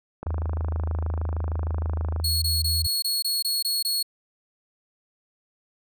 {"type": "click train", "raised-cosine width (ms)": 1, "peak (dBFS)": -20, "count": 53, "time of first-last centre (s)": [0.23, 2.2], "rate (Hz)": 26.4}
{"type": "tone", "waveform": "sine", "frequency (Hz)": 80.2, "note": "E2", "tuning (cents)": -47, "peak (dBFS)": -24, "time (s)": [0.26, 2.87], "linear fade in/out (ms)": 5}
{"type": "tone bursts", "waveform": "sawtooth", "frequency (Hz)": 4341, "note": "C#8", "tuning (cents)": -37, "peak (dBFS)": -20, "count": 9, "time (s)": [2.24, 4.028], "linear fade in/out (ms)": 5, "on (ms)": 180, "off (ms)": 21}
{"effects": []}